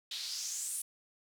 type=noise with band-pass filter sweep; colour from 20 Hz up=white; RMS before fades=-39 dBFS; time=0.11-0.82 s; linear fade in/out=5 ms; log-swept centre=3600 to 10000 Hz; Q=3.7; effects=none